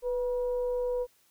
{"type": "tone with frequency modulation", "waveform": "sine", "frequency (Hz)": 493.9, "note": "B4", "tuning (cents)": 0, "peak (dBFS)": -27, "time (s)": [0.02, 1.07], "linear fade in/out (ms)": 50, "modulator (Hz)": 468, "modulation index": 0.3, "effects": ["white hiss -66 dBFS RMS until 1.3 s"]}